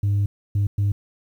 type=tone bursts at uneven times; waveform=sine; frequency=101.1 Hz; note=G#2; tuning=46 cents flat; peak=-15 dBFS; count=3; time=0.03-0.26 / 0.55-0.67 / 0.78-0.92 s; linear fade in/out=5 ms; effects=tanh soft clip ceiling -16 dBFS + 9-bit